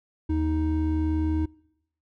triangle tone pair together, 78.79 / 313 Hz, D#2 / D#4, +22 / +10 cents, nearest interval 2 octaves, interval 2388 cents, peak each -23 dBFS, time 0.29-1.46 s, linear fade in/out 10 ms, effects noise-tail reverb RT60 0.8 s tail -24 dB re dry

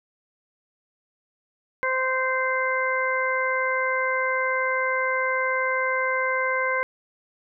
harmonic tone, 519 Hz, C5, 14 cents flat, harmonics 1 / 2 / 3 / 4, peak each -27 / -27 / -27 / -27 dBFS, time 1.83-6.83 s, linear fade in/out 0 ms, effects none

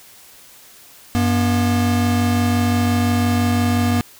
square tone pair together, 95.4 / 240.4 Hz, G2 / B3, -47 / -46 cents, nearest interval octave + major third, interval 1601 cents, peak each -19 / -18 dBFS, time 1.15-4.01 s, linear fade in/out 0 ms, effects white hiss -45 dBFS RMS until 4.19 s

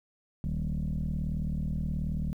sine tone with frequency modulation, 108.1 Hz, A2, 30 cents flat, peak -27 dBFS, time 0.44-2.33 s, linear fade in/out 0 ms, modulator 38.7 Hz, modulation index 2.5, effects tanh soft clip ceiling -25 dBFS + 11-bit

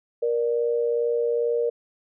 sine tone pair together, 471 / 593.4 Hz, A#4 / D5, +18 / +18 cents, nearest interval major third, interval 400 cents, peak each -21 / -29 dBFS, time 0.22-1.7 s, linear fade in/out 10 ms, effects none

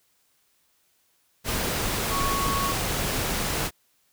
sine tone in noise, 1108.7 Hz, C#6, in tune, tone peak -26 dBFS, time 2.09-2.75 s, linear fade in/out 50 ms, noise pink, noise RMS -27 dBFS, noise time 1.44-3.71 s, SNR -2 dB, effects white hiss -67 dBFS RMS until 4.12 s

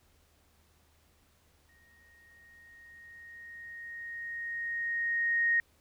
sine tone with exponential growth, 1864.7 Hz, A#6, in tune, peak -23 dBFS, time 1.69-5.6 s, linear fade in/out 1 ms, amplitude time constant 850 ms, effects added 77 Hz sine -68 dBFS peak until 5.8 s + pink hiss -68 dBFS RMS until 5.8 s

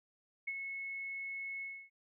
sine tone with ADSR envelope, 2191 Hz, C#7, 21 cents flat, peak -34 dBFS, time 0.47-1.9 s, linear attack 10 ms, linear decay 45 ms, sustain -5 dB, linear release 280 ms, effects none

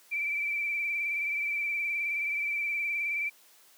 sine tone with vibrato, 2329 Hz, D7, 15 cents flat, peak -28 dBFS, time 0.11-3.3 s, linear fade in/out 20 ms, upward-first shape sine, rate 19 Hz, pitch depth 36 cents each way, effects white hiss -59 dBFS RMS until 3.77 s + high-pass 300 Hz 12 dB/octave

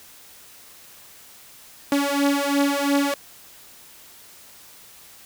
sawtooth beating tone pair, 280.9 / 283.8 Hz, C#4 / C#4, +23 / +41 cents, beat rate 2.9 Hz, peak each -18 dBFS, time 1.92-3.14 s, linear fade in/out 2 ms, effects white hiss -47 dBFS RMS until 5.25 s

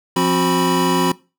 square tone cluster, 174.8 / 265 / 364.5 / 983 Hz, F3 / C4 / F#4 / B5, +2 / +22 / -26 / -8 cents, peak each -21 dBFS, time 0.16-1.12 s, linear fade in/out 5 ms, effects noise-tail reverb RT60 0.3 s tail -21 dB re dry

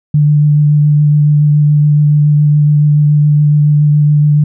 sine tone with vibrato, 148.4 Hz, D3, 18 cents sharp, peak -5 dBFS, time 0.14-4.44 s, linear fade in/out 5 ms, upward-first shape triangle, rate 7.1 Hz, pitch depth 16 cents each way, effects none

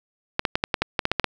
clicks, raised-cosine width 0.3 ms, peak -4 dBFS, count 11, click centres 0.394 / 0.452 / 0.555 / 0.639 / 0.742 / 0.82 / 0.992 / 1.054 / 1.116 / 1.197 / 1.243 s, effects 7-bit

